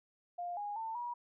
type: tone with pitch steps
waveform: sine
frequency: 703 / 823 / 895 / 962 Hz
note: F5 / G#5 / A5 / B5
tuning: +11 / -16 / +29 / -46 cents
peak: -37 dBFS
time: 0.38-1.14 s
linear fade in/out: 10 ms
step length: 190 ms
effects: none